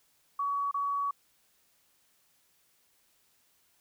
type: tone with dropouts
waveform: sine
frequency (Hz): 1130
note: C#6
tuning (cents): +33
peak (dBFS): -28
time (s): 0.39-1.11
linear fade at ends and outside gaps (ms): 5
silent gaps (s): 0.713-0.742
effects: white hiss -69 dBFS RMS until 3.8 s